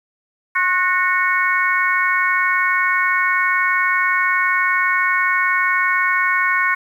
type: harmonic tone with a mistuned harmonic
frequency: 367.9 Hz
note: F#4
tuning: 10 cents flat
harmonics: 3 / 4 / 5 / 6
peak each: -20 / -20 / -20 / -20 dBFS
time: 0.55-6.75 s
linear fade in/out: 10 ms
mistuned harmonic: 3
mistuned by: -39 cents
effects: 8-bit